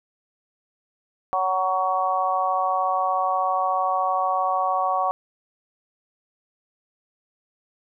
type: harmonic tone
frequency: 186.8 Hz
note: F#3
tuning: 17 cents sharp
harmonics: 3 / 4 / 5 / 6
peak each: -29 / -23 / -29 / -24 dBFS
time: 1.33-5.11 s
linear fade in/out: 0 ms
effects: none